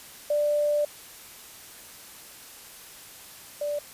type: tone pair in turn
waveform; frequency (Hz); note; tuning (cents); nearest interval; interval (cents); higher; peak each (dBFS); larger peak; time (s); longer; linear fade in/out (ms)
sine; 590 / 585.6; D5 / D5; +8 / -5; unison; 13; first; -21 / -26; first; 0.3-0.85 / 3.61-3.79; first; 5
effects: white hiss -46 dBFS RMS until 3.93 s + resampled to 32000 Hz